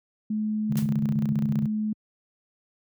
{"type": "tone", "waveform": "sine", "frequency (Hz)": 214.2, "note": "A3", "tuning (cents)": -46, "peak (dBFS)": -24, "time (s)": [0.3, 1.93], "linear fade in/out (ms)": 5}
{"type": "tone with tremolo", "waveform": "sine", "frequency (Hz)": 146.83, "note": "D3", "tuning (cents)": 0, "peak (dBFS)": -22, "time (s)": [0.69, 1.68], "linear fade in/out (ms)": 20, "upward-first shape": "square", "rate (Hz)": 15, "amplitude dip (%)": 75}
{"type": "noise with exponential decay", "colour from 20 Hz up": "white", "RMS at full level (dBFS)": -34, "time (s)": [0.77, 0.94], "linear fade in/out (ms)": 1, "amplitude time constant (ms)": 35}
{"effects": ["high-pass 80 Hz 12 dB/octave"]}